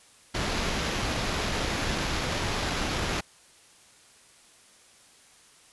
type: noise with sample-and-hold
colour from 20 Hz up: pink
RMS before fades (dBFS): -29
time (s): 0.34-3.21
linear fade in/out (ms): 10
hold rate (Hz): 8820
effects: white hiss -56 dBFS RMS until 5.72 s + resampled to 24000 Hz